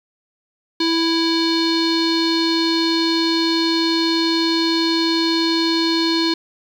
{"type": "tone with low-pass filter", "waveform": "square", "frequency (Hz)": 329.6, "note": "E4", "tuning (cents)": 0, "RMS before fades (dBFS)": -18, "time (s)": [0.8, 6.34], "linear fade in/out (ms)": 5, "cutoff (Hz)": 4200, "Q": 8.9, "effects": ["8-bit"]}